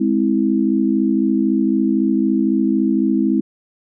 sine chord, Ab augmented, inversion none, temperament equal with one note detuned, 207.7 / 261.6 / 325.5 Hz, Ab3 / C4 / E4, 0 / 0 / -22 cents, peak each -18 dBFS, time 0-3.41 s, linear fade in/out 10 ms, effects none

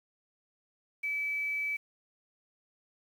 sine tone with quantisation, 2300 Hz, D7, 37 cents flat, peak -30 dBFS, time 1.03-1.77 s, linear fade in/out 10 ms, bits 9, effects none

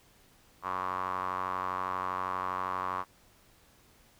sawtooth tone with band-pass filter, 92.5 Hz, F#2, in tune, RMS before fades -34 dBFS, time 0.62-3.05 s, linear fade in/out 50 ms, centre 1100 Hz, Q 6.4, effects pink hiss -62 dBFS RMS until 4.19 s

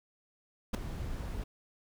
brown noise with ADSR envelope, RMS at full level -21 dBFS, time 0.73-1.44 s, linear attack 17 ms, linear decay 3 ms, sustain -17 dB, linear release 7 ms, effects none

